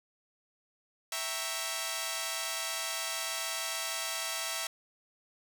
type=chord; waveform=5% pulse; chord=E diminished seventh; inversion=none; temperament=equal; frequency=659.3 / 784 / 932.3 / 1108.7 Hz; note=E5 / G5 / Bb5 / Db6; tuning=0 / 0 / 0 / 0 cents; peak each=-25 / -30 / -28 / -28 dBFS; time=1.12-4.67 s; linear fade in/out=2 ms; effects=none